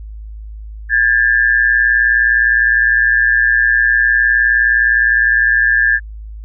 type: tone pair together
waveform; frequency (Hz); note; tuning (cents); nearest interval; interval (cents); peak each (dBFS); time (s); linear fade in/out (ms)
sine; 1627 / 1746.6; G#6 / A6; -36 / -13; minor second; 123; -12; 0.89-6; 50
effects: added 53 Hz sine -27 dBFS peak until 6.44 s